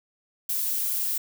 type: noise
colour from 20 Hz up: violet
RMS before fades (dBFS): -27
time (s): 0.49-1.18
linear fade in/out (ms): 5
effects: none